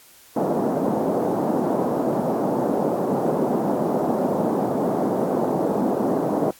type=band-pass noise; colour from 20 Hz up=pink; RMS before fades=-22 dBFS; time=0.36-6.51 s; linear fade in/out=5 ms; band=190 to 810 Hz; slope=24 dB/octave; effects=white hiss -50 dBFS RMS until 6.59 s + AAC 64 kbps